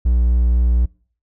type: tone with vibrato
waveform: triangle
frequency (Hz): 60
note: B1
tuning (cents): -49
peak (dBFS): -10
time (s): 0.05-0.86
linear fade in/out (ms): 10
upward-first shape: triangle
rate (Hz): 4.1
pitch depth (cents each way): 15
effects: noise-tail reverb RT60 0.5 s tail -25 dB re dry

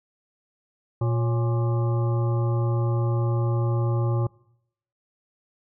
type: harmonic tone with a mistuned harmonic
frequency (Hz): 118.1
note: A#2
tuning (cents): +23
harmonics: 1 / 3 / 5 / 7 / 9 / 10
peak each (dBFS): -21 / -31 / -35 / -38 / -40 / -41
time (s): 1.01-4.27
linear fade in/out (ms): 5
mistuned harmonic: 5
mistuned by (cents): -99
effects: noise-tail reverb RT60 0.8 s tail -24 dB re dry

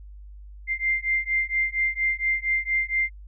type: beating tone pair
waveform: sine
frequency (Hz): 2093 / 2097.3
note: C7 / C7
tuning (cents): 0 / +4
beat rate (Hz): 4.3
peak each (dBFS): -25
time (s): 0.67-3.1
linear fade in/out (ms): 50
effects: added 50 Hz sine -40 dBFS peak until 3.27 s

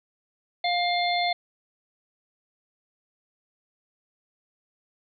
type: harmonic tone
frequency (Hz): 704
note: F5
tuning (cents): +14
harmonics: 1 / 3 / 5 / 6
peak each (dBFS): -24 / -29 / -31 / -32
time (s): 0.64-1.33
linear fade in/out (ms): 5
effects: none

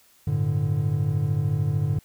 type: chord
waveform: triangle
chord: G suspended second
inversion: none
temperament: equal with one note detuned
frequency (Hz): 98 / 111.41 / 146.83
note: G2 / A2 / D3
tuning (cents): 0 / +22 / 0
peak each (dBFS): -25 / -24 / -22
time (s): 0.27-1.99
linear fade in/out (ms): 5
effects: white hiss -58 dBFS RMS until 2.04 s

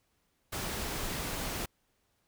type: noise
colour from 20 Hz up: pink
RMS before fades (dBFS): -36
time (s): 0.52-1.66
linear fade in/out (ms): 10
effects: pink hiss -75 dBFS RMS until 2.27 s

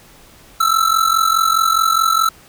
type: ring-modulated tone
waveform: square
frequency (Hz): 1324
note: E6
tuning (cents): +7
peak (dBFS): -10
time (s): 0.6-2.29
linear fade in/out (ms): 5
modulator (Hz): 22.4
effects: pink hiss -45 dBFS RMS until 2.48 s

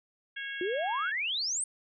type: harmonic tone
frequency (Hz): 548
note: C#5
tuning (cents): -20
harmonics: 3 / 4 / 5 / 6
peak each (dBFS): -37 / -43 / -45 / -43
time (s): 0.36-1.12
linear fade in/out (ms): 10
type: exponential sweep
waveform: sine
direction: up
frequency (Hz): 340 to 9000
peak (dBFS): -29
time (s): 0.61-1.64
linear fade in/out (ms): 2
effects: none

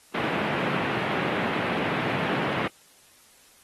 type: band-pass noise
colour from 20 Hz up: pink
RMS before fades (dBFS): -28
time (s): 0.14-2.68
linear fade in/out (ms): 10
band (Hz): 140 to 2800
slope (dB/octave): 24
effects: white hiss -56 dBFS RMS until 3.63 s + AAC 32 kbps

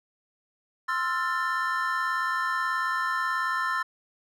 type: chord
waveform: triangle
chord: F major seventh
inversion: second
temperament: equal with one note detuned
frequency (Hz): 1046.5 / 1318.5 / 1396.9 / 1777.4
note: C6 / E6 / F6 / A6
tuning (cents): 0 / 0 / 0 / +17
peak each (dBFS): -28 / -29 / -32 / -28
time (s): 0.88-3.83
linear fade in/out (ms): 10
effects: none

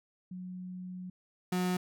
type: tone pair in turn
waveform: sine / 35% pulse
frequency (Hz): 182.6 / 181.44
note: F#3 / F#3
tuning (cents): -23 / -34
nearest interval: unison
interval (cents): 11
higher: first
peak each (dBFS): -39 / -27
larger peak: second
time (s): 0.31-1.1 / 1.52-1.77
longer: first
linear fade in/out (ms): 5
effects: none

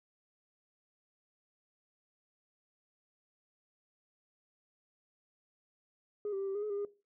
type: tone with pitch steps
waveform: sine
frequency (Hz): 415.7 / 389.6 / 392.3 / 388.6 / 411.8 / 423.6 / 402.5 / 408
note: G#4 / G4 / G4 / G4 / G#4 / G#4 / G4 / G#4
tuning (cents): +2 / -11 / +1 / -15 / -15 / +34 / +46 / -31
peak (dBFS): -32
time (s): 6.25-6.85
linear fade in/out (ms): 2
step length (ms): 75
effects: noise-tail reverb RT60 0.3 s tail -19 dB re dry + tanh soft clip ceiling -31 dBFS

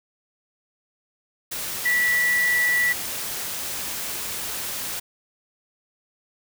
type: tone in noise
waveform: sine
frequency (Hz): 1954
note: B6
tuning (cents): -19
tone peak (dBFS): -18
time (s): 1.85-2.93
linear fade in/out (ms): 10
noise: white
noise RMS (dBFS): -30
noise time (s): 1.51-5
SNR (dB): +9
effects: none

